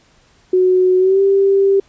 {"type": "tone with pitch glide", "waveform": "sine", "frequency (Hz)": [368.5, 392.7], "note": ["F#4", "G4"], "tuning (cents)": [-7, 3], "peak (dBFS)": -9, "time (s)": [0.53, 1.8], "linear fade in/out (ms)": 5, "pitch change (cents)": 110, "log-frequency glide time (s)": [0.98, 1.21], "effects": ["pink hiss -53 dBFS RMS until 1.88 s", "resampled to 16000 Hz"]}